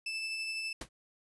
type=tone with tremolo; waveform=30% pulse; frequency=2637 Hz; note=E7; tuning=in tune; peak=-31 dBFS; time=0.06-0.73 s; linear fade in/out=5 ms; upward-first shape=sine; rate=12 Hz; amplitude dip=25%
type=noise with exponential decay; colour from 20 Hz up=pink; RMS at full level=-34 dBFS; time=0.81-0.89 s; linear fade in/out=5 ms; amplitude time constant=17 ms
effects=resampled to 24000 Hz